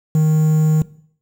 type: tone with quantisation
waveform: triangle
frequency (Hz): 155.56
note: D#3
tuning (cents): 0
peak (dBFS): -9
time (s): 0.15-0.82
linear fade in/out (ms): 2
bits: 6
effects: noise-tail reverb RT60 0.6 s tail -19 dB re dry